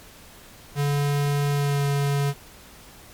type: tone with pitch glide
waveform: square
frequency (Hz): 143.5 to 141.69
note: D3 to C#3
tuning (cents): -40 to +38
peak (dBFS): -21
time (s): 0.75-2.34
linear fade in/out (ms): 50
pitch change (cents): -22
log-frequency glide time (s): 1.5-1.84
effects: pink hiss -47 dBFS RMS until 3.13 s + MP3 96 kbps